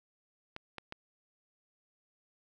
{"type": "clicks", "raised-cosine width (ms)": 0.3, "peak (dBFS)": -25, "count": 3, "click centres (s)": [0.564, 0.783, 0.924], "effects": []}